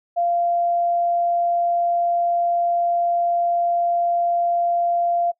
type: tone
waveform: sine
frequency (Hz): 692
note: F5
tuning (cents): -16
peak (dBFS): -17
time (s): 0.16-5.32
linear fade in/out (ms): 20
effects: noise-tail reverb RT60 0.1 s tail -22 dB re dry